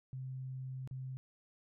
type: tone with dropouts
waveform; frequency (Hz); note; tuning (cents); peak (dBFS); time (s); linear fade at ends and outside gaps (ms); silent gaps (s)
sine; 130.6; C3; -3; -40; 0.13-1.17; 0; 0.875-0.911
effects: none